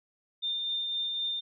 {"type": "tone with tremolo", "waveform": "sine", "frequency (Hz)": 3609, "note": "A7", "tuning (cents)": 43, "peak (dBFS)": -28, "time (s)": [0.42, 1.41], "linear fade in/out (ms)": 20, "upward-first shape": "triangle", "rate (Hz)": 3.9, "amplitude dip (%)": 30, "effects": []}